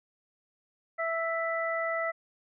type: harmonic tone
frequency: 660 Hz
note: E5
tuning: 2 cents sharp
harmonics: 1 / 2 / 3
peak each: -31 / -34 / -33 dBFS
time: 0.98-2.12 s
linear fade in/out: 20 ms
effects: none

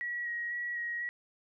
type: tone with vibrato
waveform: sine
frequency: 1909 Hz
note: A#6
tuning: 41 cents sharp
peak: -33 dBFS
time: 0.01-1.09 s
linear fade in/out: 0 ms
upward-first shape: square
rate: 2 Hz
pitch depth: 14 cents each way
effects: none

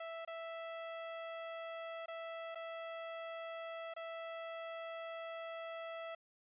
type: tone with dropouts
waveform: sawtooth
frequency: 659.3 Hz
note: E5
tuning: in tune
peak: -39 dBFS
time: 0-6.15 s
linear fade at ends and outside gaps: 5 ms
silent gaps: 0.25-0.275 / 2.06-2.081 / 2.548-2.555 / 3.939-3.963 s
effects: resampled to 8000 Hz

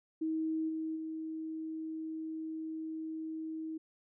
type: tone with level steps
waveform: sine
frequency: 318.2 Hz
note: D#4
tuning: 39 cents sharp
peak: -31 / -34 / -37 dBFS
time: 0.21-3.78 s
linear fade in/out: 10 ms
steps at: 0.68 / 0.95 s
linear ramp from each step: 20 ms
effects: none

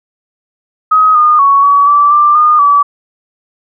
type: tone with pitch steps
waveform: sine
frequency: 1264 / 1221 / 1115 / 1134 / 1161 / 1182 / 1220 / 1149 Hz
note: D#6 / D#6 / C#6 / C#6 / D6 / D6 / D#6 / D6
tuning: +27 / -33 / +10 / +39 / -20 / +11 / -34 / -38 cents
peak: -4 dBFS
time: 0.91-2.83 s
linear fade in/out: 10 ms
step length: 240 ms
effects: none

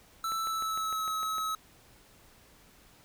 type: tone with pitch glide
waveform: square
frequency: 1323 to 1286.1 Hz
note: E6 to E6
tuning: +6 to -43 cents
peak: -31 dBFS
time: 0.24-1.55 s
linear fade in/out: 2 ms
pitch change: -49 cents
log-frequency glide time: 0.39-1.09 s
type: click train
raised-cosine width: 0.5 ms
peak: -29 dBFS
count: 8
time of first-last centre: 0.32-1.382 s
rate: 6.59 Hz
effects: pink hiss -59 dBFS RMS until 3.04 s

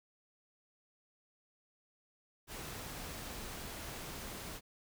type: noise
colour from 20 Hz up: pink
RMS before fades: -45 dBFS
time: 2.47-4.61 s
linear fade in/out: 50 ms
effects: none

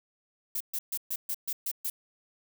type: noise bursts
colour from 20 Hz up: violet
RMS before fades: -32 dBFS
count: 8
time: 0.55-1.9 s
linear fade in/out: 5 ms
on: 55 ms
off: 130 ms
effects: none

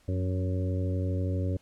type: harmonic tone with a mistuned harmonic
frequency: 92.5 Hz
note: F#2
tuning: in tune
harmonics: 1 / 2 / 3 / 4 / 5 / 6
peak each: -27 / -38 / -36 / -41 / -41 / -40 dBFS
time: 0.08-1.57 s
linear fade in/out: 5 ms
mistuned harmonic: 2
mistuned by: -41 cents
effects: pink hiss -64 dBFS RMS until 1.61 s + low-pass 11000 Hz 12 dB/octave

